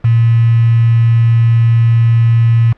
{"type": "tone with quantisation", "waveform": "sine", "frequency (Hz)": 115.6, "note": "A#2", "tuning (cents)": -14, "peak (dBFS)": -6, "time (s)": [0.04, 2.73], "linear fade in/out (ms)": 10, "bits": 4, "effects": ["pink hiss -48 dBFS RMS until 2.77 s", "low-pass 2000 Hz 12 dB/octave"]}